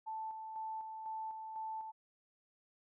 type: tone with tremolo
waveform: sine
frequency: 880 Hz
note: A5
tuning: in tune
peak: -39 dBFS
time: 0.06-1.92 s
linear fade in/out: 20 ms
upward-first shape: square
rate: 2 Hz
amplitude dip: 40%
effects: none